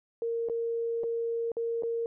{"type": "tone with dropouts", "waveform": "sine", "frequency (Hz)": 462.9, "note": "A#4", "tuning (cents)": -12, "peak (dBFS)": -28, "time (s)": [0.22, 2.06], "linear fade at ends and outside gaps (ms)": 1, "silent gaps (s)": [[0.487, 0.497], [1.035, 1.039], [1.518, 1.568], [1.824, 1.834]], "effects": []}